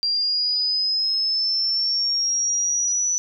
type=linear sweep; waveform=sine; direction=up; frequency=4737 to 5960 Hz; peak=-19 dBFS; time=0.03-3.18 s; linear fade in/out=0 ms; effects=none